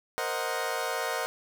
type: chord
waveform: 20% pulse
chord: C half-diminished seventh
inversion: third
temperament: equal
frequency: 466.2 / 523.3 / 622.3 / 740 Hz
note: Bb4 / C5 / Eb5 / Gb5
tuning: 0 / 0 / 0 / 0 cents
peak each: -30 dBFS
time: 0.18-1.26 s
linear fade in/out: 0 ms
effects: none